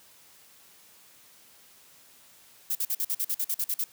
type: noise bursts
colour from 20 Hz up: violet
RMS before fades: -28 dBFS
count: 12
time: 2.7-3.841 s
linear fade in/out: 5 ms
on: 52 ms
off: 47 ms
effects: white hiss -56 dBFS RMS until 3.92 s + high-pass 80 Hz 12 dB/octave